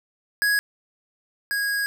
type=tone pair in turn; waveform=square; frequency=1664 / 1646.8 Hz; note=G#6 / G#6; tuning=+3 / -15 cents; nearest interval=unison; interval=18 cents; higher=first; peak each=-19 / -23 dBFS; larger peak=first; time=0.42-0.59 / 1.51-1.86 s; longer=second; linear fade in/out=0 ms; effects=none